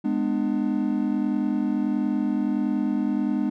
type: chord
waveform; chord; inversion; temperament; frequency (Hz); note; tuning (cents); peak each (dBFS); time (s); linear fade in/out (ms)
triangle; G# diminished; none; just; 207.7 / 249.2 / 299; G#3 / B3 / D4; 0 / +16 / +31; -24; 0.04-3.5; 10
effects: none